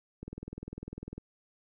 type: click train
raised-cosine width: 3 ms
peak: -28 dBFS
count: 20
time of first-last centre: 0.23-1.18 s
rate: 20 Hz
effects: none